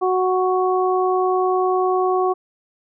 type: harmonic tone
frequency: 370 Hz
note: F#4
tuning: in tune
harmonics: 1 / 2 / 3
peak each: -18 / -21 / -23 dBFS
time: 0.01-2.34 s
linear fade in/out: 20 ms
effects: none